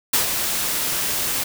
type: noise with ADSR envelope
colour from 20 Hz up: white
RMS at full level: -17 dBFS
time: 0.13-1.44 s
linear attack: 7 ms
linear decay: 120 ms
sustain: -6 dB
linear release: 9 ms
effects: none